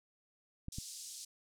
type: clicks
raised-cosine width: 5 ms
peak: -29 dBFS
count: 2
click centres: 0.684 / 0.785 s
type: band-pass noise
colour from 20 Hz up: pink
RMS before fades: -48 dBFS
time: 0.72-1.25 s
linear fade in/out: 5 ms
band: 4600 to 9900 Hz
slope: 24 dB/octave
effects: none